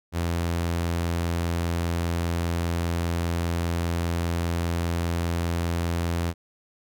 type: tone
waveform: sawtooth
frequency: 85 Hz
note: F2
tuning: 46 cents flat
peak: -20 dBFS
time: 0.12-6.34 s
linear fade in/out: 50 ms
effects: none